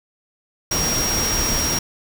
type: tone in noise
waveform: sine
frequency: 5620 Hz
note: F8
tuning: 10 cents sharp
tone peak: -21 dBFS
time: 0.71-1.79 s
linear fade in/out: 5 ms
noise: pink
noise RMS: -23 dBFS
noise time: 0.71-1.79 s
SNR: -1 dB
effects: none